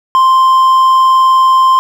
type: tone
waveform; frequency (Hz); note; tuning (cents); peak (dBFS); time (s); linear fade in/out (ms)
triangle; 1046.5; C6; 0; -3; 0.15-1.79; 0
effects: none